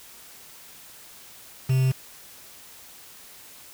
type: tone with quantisation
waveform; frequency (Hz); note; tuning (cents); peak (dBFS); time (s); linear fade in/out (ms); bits
triangle; 130.81; C3; 0; -16; 1.69-1.92; 10; 6
effects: white hiss -47 dBFS RMS until 3.73 s